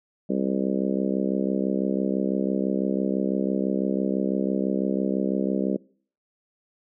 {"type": "harmonic tone", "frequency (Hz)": 66, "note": "C2", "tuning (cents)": 16, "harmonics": [3, 4, 5, 6, 7, 8, 9], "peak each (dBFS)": [-26, -28, -30, -32, -33, -34, -35], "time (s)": [0.29, 5.77], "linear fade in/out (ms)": 10, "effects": ["noise-tail reverb RT60 0.5 s tail -24 dB re dry"]}